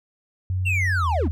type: tone with pitch glide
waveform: sine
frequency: 92.5 to 80.99 Hz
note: F#2 to E2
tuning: 0 to -30 cents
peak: -21 dBFS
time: 0.5-1.31 s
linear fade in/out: 0 ms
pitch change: -230 cents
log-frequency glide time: 0.94-1.1 s
type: linear sweep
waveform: triangle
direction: down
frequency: 2794 to 160 Hz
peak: -20 dBFS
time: 0.65-1.29 s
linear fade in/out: 20 ms
effects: none